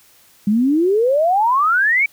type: exponential sweep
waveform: sine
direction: up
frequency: 198.3 to 2326 Hz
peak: -12 dBFS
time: 0.47-2.06 s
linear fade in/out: 5 ms
effects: white hiss -51 dBFS RMS until 2.12 s